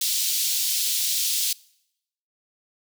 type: high-pass noise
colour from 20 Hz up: pink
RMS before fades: -24 dBFS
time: 0.01-1.53 s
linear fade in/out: 5 ms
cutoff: 3500 Hz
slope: 24 dB/octave
effects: noise-tail reverb RT60 0.8 s tail -24 dB re dry